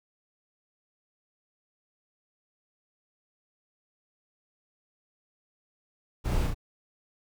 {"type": "noise with echo", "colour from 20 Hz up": "brown", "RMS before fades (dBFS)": -28, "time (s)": [6.24, 6.48], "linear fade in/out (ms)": 20, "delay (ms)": 33, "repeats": 2, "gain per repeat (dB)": -2, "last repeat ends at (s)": 6.546, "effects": []}